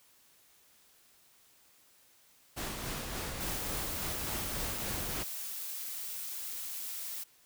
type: noise with tremolo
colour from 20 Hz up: pink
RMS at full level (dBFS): -37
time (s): 2.56-5.24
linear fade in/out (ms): 20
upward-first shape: triangle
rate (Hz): 3.5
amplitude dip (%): 35
type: noise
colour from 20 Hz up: blue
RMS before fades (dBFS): -40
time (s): 3.4-7.24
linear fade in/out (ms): 10
effects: white hiss -64 dBFS RMS until 7.45 s